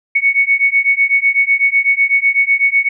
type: beating tone pair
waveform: sine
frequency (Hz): 2217 / 2225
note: C#7 / C#7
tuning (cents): 0 / +6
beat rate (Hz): 8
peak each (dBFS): -13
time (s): 0.15-2.89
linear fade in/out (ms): 10
effects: none